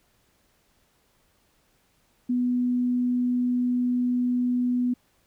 sine tone, 246.9 Hz, B3, in tune, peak -21 dBFS, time 2.29-4.94 s, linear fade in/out 10 ms, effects pink hiss -66 dBFS RMS until 5.26 s

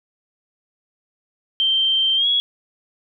sine tone with pitch glide, 3136 to 3342 Hz, G7 to G#7, 0 to +10 cents, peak -15 dBFS, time 1.6-2.4 s, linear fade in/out 0 ms, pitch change +110 cents, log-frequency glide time 2.16-2.27 s, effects none

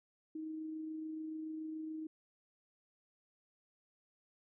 sine tone with amplitude modulation, 314.6 Hz, D#4, 19 cents sharp, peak -39 dBFS, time 0.35-2.07 s, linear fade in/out 5 ms, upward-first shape sine, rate 27 Hz, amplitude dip 25%, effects none

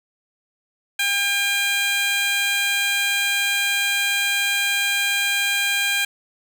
15% pulse tone with high-pass filter, 803 Hz, G5, 41 cents sharp, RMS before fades -21 dBFS, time 0.99-6.05 s, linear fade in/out 5 ms, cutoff 1900 Hz, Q 1, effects none

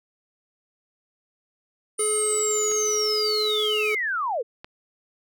sine linear sweep, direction down, 9330 to 412.5 Hz, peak -23 dBFS, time 1.98-4.43 s, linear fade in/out 20 ms
square tone, 426.1 Hz, G#4, 44 cents sharp, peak -25 dBFS, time 1.99-3.95 s, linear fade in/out 5 ms
clicks, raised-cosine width 0.3 ms, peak -23 dBFS, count 2, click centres 2.716 / 4.645 s
effects none

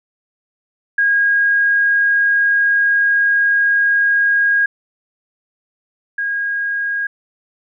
sine tone pair in turn, 1634 / 1634 Hz, G#6 / G#6, -29 / -29 cents, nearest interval unison, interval 0 cents, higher neither, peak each -11 / -17 dBFS, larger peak first, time 0.98-4.66 / 6.18-7.07 s, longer first, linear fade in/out 5 ms, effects none

